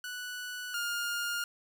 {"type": "tone pair in turn", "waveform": "sawtooth", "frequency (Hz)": [1480, 1413.6], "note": ["F#6", "F6"], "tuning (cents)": [0, 21], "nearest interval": "minor second", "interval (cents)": 79, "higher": "first", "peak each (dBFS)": [-34, -28], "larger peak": "second", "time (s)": [[0.04, 0.74], [0.74, 1.44]], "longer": "neither", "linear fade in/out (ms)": 2, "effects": []}